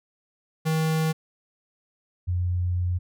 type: tone pair in turn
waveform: square / sine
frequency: 158.9 / 89.18 Hz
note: D#3 / F2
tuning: +37 / +37 cents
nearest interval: minor seventh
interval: 1000 cents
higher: first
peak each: -22 dBFS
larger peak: neither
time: 0.65-1.13 / 2.27-2.99 s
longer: second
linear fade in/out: 20 ms
effects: none